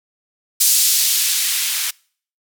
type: noise with band-pass filter sweep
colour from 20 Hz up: violet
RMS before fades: -17 dBFS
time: 0.6-1.91 s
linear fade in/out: 10 ms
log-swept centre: 5400 to 1800 Hz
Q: 0.82
effects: noise-tail reverb RT60 0.5 s tail -26 dB re dry